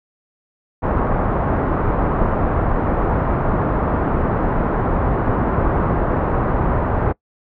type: low-pass noise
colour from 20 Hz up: pink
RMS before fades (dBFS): -18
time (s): 0.82-7.13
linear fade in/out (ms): 20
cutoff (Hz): 1300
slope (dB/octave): 24
effects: noise-tail reverb RT60 0.1 s tail -23 dB re dry